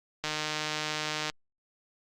click train, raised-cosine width 0.2 ms, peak -14 dBFS, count 163, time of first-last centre 0.24-1.299 s, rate 153 Hz, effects Opus 48 kbps

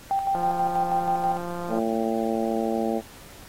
sine tone with tremolo, 784 Hz, G5, in tune, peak -20 dBFS, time 0.11-1.37 s, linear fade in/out 0 ms, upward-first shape square, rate 6.2 Hz, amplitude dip 50%
click train, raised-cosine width 1 ms, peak -20 dBFS, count 251, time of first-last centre 0.35-1.787 s, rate 174 Hz
harmonic tone, 112.9 Hz, A2, 45 cents sharp, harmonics 2 / 3 / 4 / 5 / 6 / 7, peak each -27 / -29 / -30 / -31 / -32 / -32 dBFS, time 1.68-3.02 s, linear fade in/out 50 ms
effects pink hiss -47 dBFS RMS until 3.48 s + AAC 48 kbps

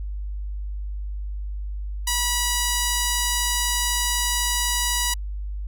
5% pulse tone, 972 Hz, B5, 28 cents flat, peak -9 dBFS, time 2.07-5.14 s, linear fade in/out 5 ms, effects added 50 Hz sine -27 dBFS peak until 5.67 s

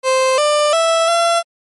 30% pulse tone with pitch steps, 522 / 595 / 659 / 679 Hz, C5 / D5 / E5 / F5, -4 / +22 / -1 / -49 cents, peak -9 dBFS, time 0.03-1.43 s, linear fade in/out 50 ms, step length 350 ms, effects MP3 48 kbps

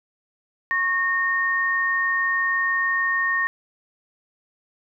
sine tone pair together, 1096 / 1843.2 Hz, C#6 / A#6, -20 / -20 cents, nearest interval major sixth, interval 900 cents, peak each -26 / -20 dBFS, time 0.71-3.47 s, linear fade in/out 0 ms, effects none

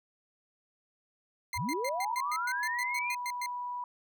sawtooth tone bursts, 2093 Hz, C7, in tune, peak -31 dBFS, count 13, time 1.53-3.461 s, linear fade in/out 2 ms, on 47 ms, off 110 ms
sine tone, 980 Hz, B5, 14 cents flat, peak -34 dBFS, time 1.54-3.84 s, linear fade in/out 2 ms
sine linear sweep, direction up, 49 to 2518 Hz, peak -32 dBFS, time 1.55-3.16 s, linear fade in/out 50 ms
effects none

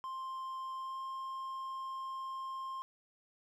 triangle tone with pitch glide, 1051 to 1059.5 Hz, C6 to C6, +7 to +21 cents, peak -37 dBFS, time 0.04-2.82 s, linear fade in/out 0 ms, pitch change +14 cents, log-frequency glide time 0.76-1.01 s, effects none

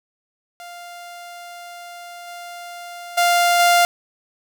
sawtooth tone with level steps, 698.5 Hz, F5, in tune, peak -31 / -29 / -10 / -8 dBFS, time 0.6-3.85 s, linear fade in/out 0 ms, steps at 2.27 / 3.17 / 3.59 s, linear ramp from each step 10 ms, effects none

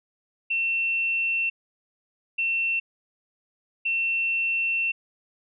sine tone bursts at uneven times, 2700 Hz, E7, 41 cents sharp, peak -22 dBFS, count 3, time 0.5-1.5 / 2.38-2.8 / 3.85-4.92 s, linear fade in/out 10 ms, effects none

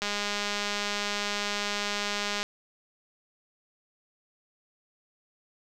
click train, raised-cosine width 0.2 ms, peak -13 dBFS, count 495, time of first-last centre 0.02-2.43 s, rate 205 Hz, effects none

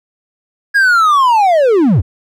triangle linear sweep, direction down, 1661.2 to 65.4 Hz, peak -5 dBFS, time 0.74-2.02 s, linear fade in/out 20 ms, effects none

